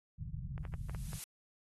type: low-pass noise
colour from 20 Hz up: white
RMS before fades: -42 dBFS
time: 0.18-1.19 s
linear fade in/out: 10 ms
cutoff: 160 Hz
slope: 48 dB/octave
type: clicks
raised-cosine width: 0.5 ms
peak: -34 dBFS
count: 6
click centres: 0.579 / 0.652 / 0.739 / 0.896 / 0.948 / 1.132 s
type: noise with exponential growth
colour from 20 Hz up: blue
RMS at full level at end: -41 dBFS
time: 0.59-1.24 s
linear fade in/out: 1 ms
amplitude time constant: 140 ms
effects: AAC 32 kbps